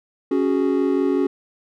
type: chord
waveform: triangle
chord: C# suspended fourth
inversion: none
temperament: equal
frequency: 277.2 / 370 / 415.3 Hz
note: C#4 / F#4 / G#4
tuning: 0 / 0 / 0 cents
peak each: -18 / -19 / -22 dBFS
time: 0.31-1.27 s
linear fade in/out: 5 ms
effects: none